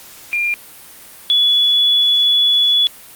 sine tone pair in turn, 2400 / 3413 Hz, D7 / G#7, +37 / +47 cents, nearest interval tritone, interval 610 cents, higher second, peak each -15 / -10 dBFS, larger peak second, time 0.33-0.54 / 1.3-2.87 s, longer second, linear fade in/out 0 ms, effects white hiss -39 dBFS RMS until 3.15 s + Opus 48 kbps

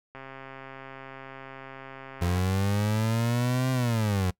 click train, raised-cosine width 0.5 ms, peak -27 dBFS, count 301, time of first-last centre 0.15-2.389 s, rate 134 Hz
30% pulse linear two-way sweep, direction up then down, 85.9 to 130.81 to 88.8 Hz, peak -21 dBFS, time 2.21-4.31 s, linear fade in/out 10 ms, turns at 3.71 s
effects noise-tail reverb RT60 0.1 s tail -23 dB re dry

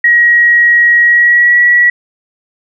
sine tone with pitch glide, 1900 to 1933.2 Hz, A#6 to B6, +33 to -38 cents, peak -4 dBFS, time 0.04-1.9 s, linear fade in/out 5 ms, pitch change +29 cents, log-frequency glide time 1.03-1.59 s, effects none

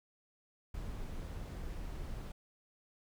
brown noise, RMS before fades -42 dBFS, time 0.74-2.32 s, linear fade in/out 5 ms, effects none

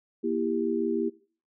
sine chord, E diminished, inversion second, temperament just, 237.3 / 329.6 / 395.6 Hz, Bb3 / E4 / G4, +31 / 0 / +16 cents, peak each -30 / -29 / -29 dBFS, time 0.23-1.1 s, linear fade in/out 20 ms, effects noise-tail reverb RT60 0.4 s tail -19 dB re dry

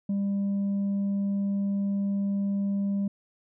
triangle tone with tanh clipping, 199.1 Hz, G3, 27 cents sharp, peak -25 dBFS, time 0.09-3.08 s, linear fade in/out 5 ms, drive 7 dB, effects none

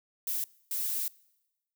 violet noise bursts at uneven times, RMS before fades -32 dBFS, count 2, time 0.27-0.44 / 0.71-1.08 s, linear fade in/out 2 ms, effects noise-tail reverb RT60 1.0 s tail -24 dB re dry

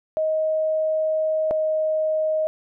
sine tone pair in turn, 628 / 625.4 Hz, D#5 / D#5, +16 / +9 cents, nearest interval unison, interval 7 cents, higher first, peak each -19 dBFS, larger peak neither, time 0.17-1.51 / 1.51-2.47 s, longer first, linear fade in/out 0 ms, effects none

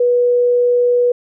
sine tone, 487.8 Hz, B4, 21 cents flat, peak -10 dBFS, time 0-1.12 s, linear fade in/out 5 ms, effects none

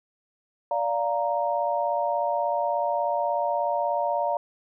sine chord, Bb major, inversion first, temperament just, 582.7 / 699.2 / 932.3 Hz, D5 / F5 / Bb5, -14 / +2 / 0 cents, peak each -27 dBFS, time 0.71-4.37 s, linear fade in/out 2 ms, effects none

